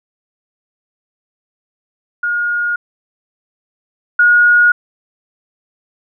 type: tone pair in turn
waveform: sine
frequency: 1430 / 1442.4 Hz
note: F6 / F#6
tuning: +41 / -45 cents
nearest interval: unison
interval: 14 cents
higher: second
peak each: -14 / -6 dBFS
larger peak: second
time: 2.23-2.76 / 4.19-4.72 s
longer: neither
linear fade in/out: 5 ms
effects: none